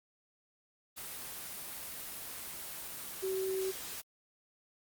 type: tone in noise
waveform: sine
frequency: 380 Hz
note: F#4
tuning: 46 cents sharp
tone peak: -32 dBFS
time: 3.22-3.72 s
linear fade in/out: 20 ms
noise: white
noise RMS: -43 dBFS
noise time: 0.96-4.02 s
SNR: +8 dB
effects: Opus 24 kbps